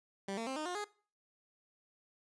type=tone with pitch steps; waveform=15% pulse; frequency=196 / 227.8 / 264.7 / 307.6 / 357.4 / 415.3 Hz; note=G3 / A#3 / C4 / D#4 / F4 / G#4; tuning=0 / -40 / +20 / -20 / +40 / 0 cents; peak=-31 dBFS; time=0.28-0.844 s; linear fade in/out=5 ms; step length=94 ms; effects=noise-tail reverb RT60 0.4 s tail -20 dB re dry + resampled to 22050 Hz